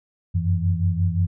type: tone cluster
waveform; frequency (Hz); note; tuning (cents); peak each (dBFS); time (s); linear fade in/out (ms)
sine; 89.9 / 95.6 / 166.1; F#2 / G2 / E3; -49 / -43 / +13; -21 / -23 / -25; 0.34-1.27; 20
effects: none